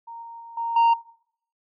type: tone with level steps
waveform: sine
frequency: 927 Hz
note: A#5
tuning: 10 cents flat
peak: -36 / -38 / -40 / -25 / -12 dBFS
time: 0.07-0.94 s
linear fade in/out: 10 ms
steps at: 0.22 / 0.4 / 0.57 / 0.76 s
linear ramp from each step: 5 ms
effects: noise-tail reverb RT60 0.6 s tail -20 dB re dry + tanh soft clip ceiling -14 dBFS